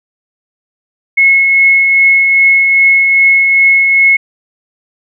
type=tone with tremolo; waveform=sine; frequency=2180 Hz; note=C#7; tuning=29 cents flat; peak=-3 dBFS; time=1.17-4.17 s; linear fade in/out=10 ms; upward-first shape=triangle; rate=2.5 Hz; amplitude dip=35%; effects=none